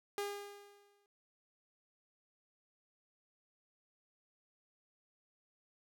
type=tone with exponential decay; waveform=sawtooth; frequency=405.8 Hz; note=G#4; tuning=40 cents flat; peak=-31 dBFS; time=0.18-1.06 s; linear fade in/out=1 ms; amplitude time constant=190 ms; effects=none